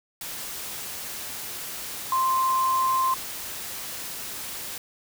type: tone in noise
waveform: sine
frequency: 1046.5 Hz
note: C6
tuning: in tune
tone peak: -20 dBFS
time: 2.12-3.14 s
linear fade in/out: 2 ms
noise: white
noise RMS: -35 dBFS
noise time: 0.21-4.78 s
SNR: +12 dB
effects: none